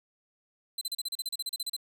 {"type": "tone bursts", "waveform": "sawtooth", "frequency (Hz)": 4055, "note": "B7", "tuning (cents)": 45, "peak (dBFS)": -28, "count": 15, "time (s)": [0.78, 1.765], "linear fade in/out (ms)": 5, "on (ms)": 33, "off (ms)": 35, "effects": []}